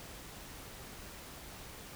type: silence
effects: pink hiss -49 dBFS RMS until 1.95 s